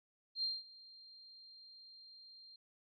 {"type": "tone with ADSR envelope", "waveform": "sine", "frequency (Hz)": 4186, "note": "C8", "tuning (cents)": 0, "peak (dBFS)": -33, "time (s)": [0.35, 2.56], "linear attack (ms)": 79, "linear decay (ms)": 200, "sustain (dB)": -22, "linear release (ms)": 4, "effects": []}